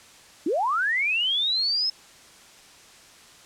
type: linear sweep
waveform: sine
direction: up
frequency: 272.5 to 5250 Hz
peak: -21 dBFS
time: 0.46-1.9 s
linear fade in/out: 5 ms
effects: white hiss -50 dBFS RMS until 3.45 s + low-pass 8000 Hz 12 dB/octave